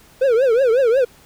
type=tone with vibrato; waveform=triangle; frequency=493.9 Hz; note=B4; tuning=in tune; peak=-10 dBFS; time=0.21-1.05 s; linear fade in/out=10 ms; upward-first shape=triangle; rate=5.5 Hz; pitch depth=230 cents each way; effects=pink hiss -49 dBFS RMS until 1.25 s